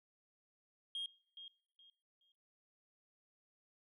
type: tone with echo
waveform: sine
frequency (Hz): 3241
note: G#7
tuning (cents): -43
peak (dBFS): -37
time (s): 0.95-1.06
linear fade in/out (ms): 2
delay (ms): 420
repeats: 3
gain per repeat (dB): -12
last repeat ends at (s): 2.32
effects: noise-tail reverb RT60 0.6 s tail -24 dB re dry + tanh soft clip ceiling -37 dBFS